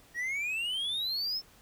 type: exponential sweep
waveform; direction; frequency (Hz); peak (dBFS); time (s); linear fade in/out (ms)
triangle; up; 1864.7 to 5360; -29; 0.14-1.42; 50
effects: pink hiss -59 dBFS RMS until 1.61 s